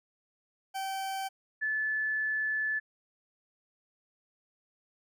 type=tone pair in turn; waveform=40% pulse / sine; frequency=773 / 1735.3 Hz; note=G5 / A6; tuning=-24 / -24 cents; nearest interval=octave + major second; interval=1400 cents; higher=second; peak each=-32 / -28 dBFS; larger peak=second; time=0.74-1.29 / 1.61-2.8 s; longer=second; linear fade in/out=20 ms; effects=none